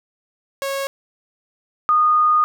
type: tone pair in turn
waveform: sawtooth / sine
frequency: 549 / 1229.6 Hz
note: C#5 / D#6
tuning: -17 / -21 cents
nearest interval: octave + major second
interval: 1396 cents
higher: second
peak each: -18 / -12 dBFS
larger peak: second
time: 0.62-0.87 / 1.89-2.44 s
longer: second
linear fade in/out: 0 ms
effects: none